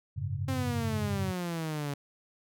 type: chord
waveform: sine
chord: F# suspended second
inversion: none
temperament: equal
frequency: 92.5 / 103.83 / 138.59 Hz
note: F#2 / G#2 / C#3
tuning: 0 / 0 / 0 cents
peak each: -35 dBFS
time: 0.16-1.32 s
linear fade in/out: 20 ms
type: exponential sweep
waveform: sawtooth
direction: down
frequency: 266.6 to 140.2 Hz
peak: -28 dBFS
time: 0.48-1.94 s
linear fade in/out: 5 ms
effects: none